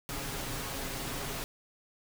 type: noise with comb filter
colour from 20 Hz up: pink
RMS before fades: -37 dBFS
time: 0.09-1.44 s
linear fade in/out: 0 ms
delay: 7.3 ms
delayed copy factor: +0.5
effects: none